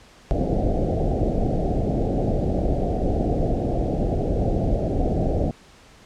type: low-pass noise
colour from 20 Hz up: pink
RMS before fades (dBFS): -22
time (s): 0.31-5.51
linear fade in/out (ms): 0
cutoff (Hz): 760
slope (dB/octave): 96
effects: pink hiss -50 dBFS RMS until 6.05 s + low-pass 7000 Hz 12 dB/octave